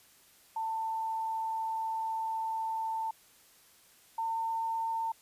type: tone pair in turn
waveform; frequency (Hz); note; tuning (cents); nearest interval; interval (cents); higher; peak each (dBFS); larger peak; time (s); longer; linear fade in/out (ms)
sine; 892 / 903.9; A5 / A5; +23 / +46; unison; 23; second; -31 / -30; second; 0.56-3.11 / 4.18-5.12; first; 5
effects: white hiss -61 dBFS RMS until 5.21 s + resampled to 32000 Hz